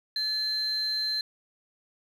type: tone pair together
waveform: sine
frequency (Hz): 1726 / 4118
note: A6 / C8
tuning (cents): -34 / -28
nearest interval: octave + minor third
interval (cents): 1506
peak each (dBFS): -37 / -25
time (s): 0.16-1.21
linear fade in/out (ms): 2
effects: tanh soft clip ceiling -23 dBFS + 10-bit